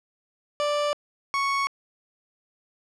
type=tone pair in turn; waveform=30% pulse; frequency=587.3 / 1108.7 Hz; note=D5 / C#6; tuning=0 / 0 cents; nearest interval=major seventh; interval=1100 cents; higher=second; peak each=-20 dBFS; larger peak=neither; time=0.6-0.93 / 1.34-1.67 s; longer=neither; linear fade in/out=0 ms; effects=low-pass 6000 Hz 12 dB/octave